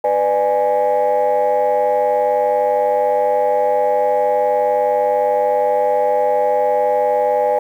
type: chord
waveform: sine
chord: G# diminished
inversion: first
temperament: just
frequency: 498.4 / 598 / 830.6 Hz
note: B4 / D5 / G#5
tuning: +16 / +31 / 0 cents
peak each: -16 dBFS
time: 0.04-7.59 s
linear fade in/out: 5 ms
effects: tanh soft clip ceiling -8 dBFS + 8-bit